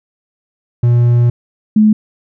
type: tone pair in turn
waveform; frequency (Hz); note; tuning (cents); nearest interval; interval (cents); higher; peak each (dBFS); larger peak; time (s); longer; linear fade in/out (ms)
triangle / sine; 120 / 214.2; B2 / A3; -49 / -46; minor seventh; 1003; second; -5; neither; 0.83-1.3 / 1.76-1.93; first; 5
effects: none